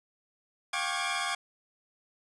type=tone cluster; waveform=20% pulse; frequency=709 / 787 / 1100 / 1179 / 1659 Hz; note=F5 / G5 / C#6 / D6 / G#6; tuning=+26 / +7 / -14 / +6 / -2 cents; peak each=-32 / -32 / -30 / -31 / -32 dBFS; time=0.73-1.35 s; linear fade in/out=5 ms; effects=resampled to 24000 Hz + 9-bit